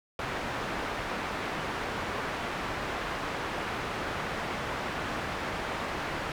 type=low-pass noise; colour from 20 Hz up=white; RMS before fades=-34 dBFS; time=0.19-6.32 s; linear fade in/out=2 ms; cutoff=1600 Hz; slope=12 dB/octave; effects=none